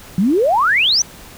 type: exponential sweep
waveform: sine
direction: up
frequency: 171.9 to 6200 Hz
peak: -11 dBFS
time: 0.18-1.02 s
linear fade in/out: 2 ms
effects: pink hiss -39 dBFS RMS until 1.37 s